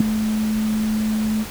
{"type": "tone with ADSR envelope", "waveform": "sine", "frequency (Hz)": 216.7, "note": "A3", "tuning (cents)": -26, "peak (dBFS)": -6, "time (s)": [0, 1.45], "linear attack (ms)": 6, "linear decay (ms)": 5, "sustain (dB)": -12, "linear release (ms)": 32, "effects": ["pink hiss -33 dBFS RMS until 1.5 s"]}